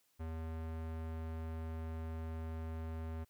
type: tone with low-pass filter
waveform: square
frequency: 80.7 Hz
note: E2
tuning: 36 cents flat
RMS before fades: -42 dBFS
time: 0.19-3.25 s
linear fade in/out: 20 ms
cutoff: 1900 Hz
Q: 0.6
effects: white hiss -75 dBFS RMS until 3.29 s